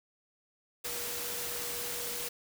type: tone in noise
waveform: sine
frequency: 481.1 Hz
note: B4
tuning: 45 cents flat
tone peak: -45 dBFS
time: 0.84-2.29 s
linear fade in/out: 10 ms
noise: white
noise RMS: -37 dBFS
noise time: 0.84-2.29 s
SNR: -11 dB
effects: none